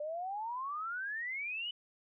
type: exponential sweep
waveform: sine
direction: up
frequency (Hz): 583 to 3013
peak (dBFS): -36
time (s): 0-1.71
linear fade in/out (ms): 5
effects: none